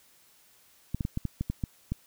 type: clicks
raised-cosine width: 5 ms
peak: -17 dBFS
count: 9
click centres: 0.946 / 1.008 / 1.051 / 1.174 / 1.253 / 1.41 / 1.5 / 1.638 / 1.92 s
effects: white hiss -61 dBFS RMS until 2.06 s